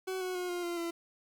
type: tone with pitch steps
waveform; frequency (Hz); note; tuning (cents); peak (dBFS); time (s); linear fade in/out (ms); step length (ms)
40% pulse; 375.6 / 367.9 / 360.3 / 352.9 / 345.6 / 338.5; F#4 / F#4 / F#4 / F4 / F4 / E4; +26 / -10 / -46 / +18 / -18 / +46; -33; 0.07-0.91; 10; 140
effects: 10-bit